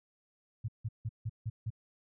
sine tone bursts, 111.1 Hz, A2, 17 cents sharp, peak -32 dBFS, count 6, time 0.64-1.704 s, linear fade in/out 10 ms, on 44 ms, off 160 ms, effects none

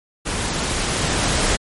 pink noise with level ramp, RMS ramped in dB -24 to -18 dBFS, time 0.25-1.57 s, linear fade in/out 20 ms, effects MP3 48 kbps

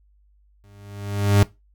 40% pulse tone with exponential growth, 101.2 Hz, G#2, 44 cents flat, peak -10 dBFS, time 0.64-1.43 s, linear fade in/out 0 ms, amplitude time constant 170 ms, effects noise-tail reverb RT60 0.2 s tail -18 dB re dry + added 50 Hz sine -55 dBFS peak until 1.74 s

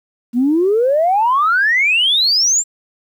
sine exponential sweep, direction up, 230.7 to 7550 Hz, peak -10 dBFS, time 0.33-2.64 s, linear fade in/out 50 ms, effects tanh soft clip ceiling -6 dBFS + 8-bit

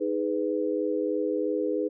sine chord, G# minor, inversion second, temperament just, 311.5 / 415.3 / 498.4 Hz, D#4 / G#4 / B4, +2 / 0 / +16 cents, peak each -29 dBFS, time 0-1.89 s, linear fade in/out 20 ms, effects none

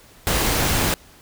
pink noise, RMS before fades -20 dBFS, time 0.27-0.94 s, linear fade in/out 0 ms, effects pink hiss -49 dBFS RMS until 1.21 s

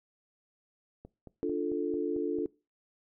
click train, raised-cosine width 2 ms, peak -33 dBFS, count 7, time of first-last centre 1.05-2.386 s, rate 4.49 Hz
sine chord, D minor, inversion none, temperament equal, 293.7 / 349.2 / 440 Hz, D4 / F4 / A4, 0 / 0 / 0 cents, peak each -33 dBFS, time 1.43-2.46 s, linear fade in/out 0 ms
effects noise-tail reverb RT60 0.3 s tail -22 dB re dry

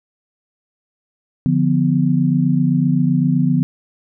sine chord, B diminished, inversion first, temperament equal with one note detuned, 146.83 / 174.61 / 249.1 Hz, D3 / F3 / B3, 0 / 0 / +15 cents, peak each -17 dBFS, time 1.46-3.63 s, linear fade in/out 0 ms, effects none

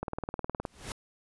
click train, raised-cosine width 1 ms, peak -19 dBFS, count 13, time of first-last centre 0.03-0.652 s, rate 19.3 Hz
pink noise with exponential growth, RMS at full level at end -35 dBFS, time 0.63-0.92 s, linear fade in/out 1 ms, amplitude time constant 62 ms
effects resampled to 24000 Hz

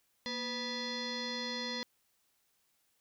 sine tone with frequency modulation, 1975.5 Hz, B6, in tune, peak -35 dBFS, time 0.26-1.83 s, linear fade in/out 0 ms, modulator 737 Hz, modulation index 4, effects white hiss -75 dBFS RMS until 3 s

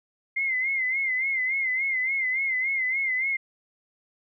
sine tone with vibrato, 2093 Hz, C7, in tune, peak -23 dBFS, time 0.36-3.37 s, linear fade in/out 10 ms, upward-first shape sine, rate 3.5 Hz, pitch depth 76 cents each way, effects none

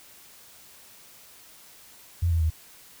sine tone with pitch steps, 86.1 / 82.59 / 79.23 Hz, F2 / E2 / D#2, -24 / +4 / +32 cents, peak -20 dBFS, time 2.22-2.502 s, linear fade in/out 10 ms, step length 94 ms, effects white hiss -51 dBFS RMS until 3 s

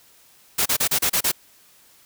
white noise bursts, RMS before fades -20 dBFS, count 7, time 0.58-1.318 s, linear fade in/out 10 ms, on 78 ms, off 32 ms, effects white hiss -54 dBFS RMS until 2.05 s

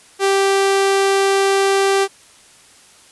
sawtooth tone, 391.6 Hz, G4, 2 cents flat, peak -9 dBFS, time 0.19-2.08 s, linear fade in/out 50 ms, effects white hiss -47 dBFS RMS until 3.11 s + resampled to 24000 Hz

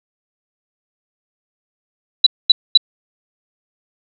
sine tone bursts, 3951 Hz, B7, in tune, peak -3 dBFS, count 3, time 2.24-2.775 s, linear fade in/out 5 ms, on 25 ms, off 230 ms, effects none

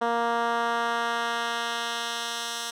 10% pulse tone with band-pass filter sweep, 233.9 Hz, A#3, 6 cents sharp, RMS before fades -28 dBFS, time 0.01-2.71 s, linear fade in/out 10 ms, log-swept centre 730 to 5700 Hz, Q 0.76, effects none

